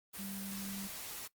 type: tone in noise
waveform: sine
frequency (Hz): 196.3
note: G3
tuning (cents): +3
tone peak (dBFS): -42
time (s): 0.18-0.88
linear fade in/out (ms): 20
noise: white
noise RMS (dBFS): -45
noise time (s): 0.13-1.28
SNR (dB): 0
effects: noise-tail reverb RT60 0.1 s tail -17 dB re dry + Opus 32 kbps